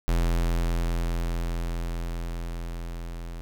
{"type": "tone with level ramp", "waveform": "square", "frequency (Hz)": 42.41, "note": "E1", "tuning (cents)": 50, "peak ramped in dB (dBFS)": [-21, -35], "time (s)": [0.08, 3.41], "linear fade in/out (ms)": 0, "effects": []}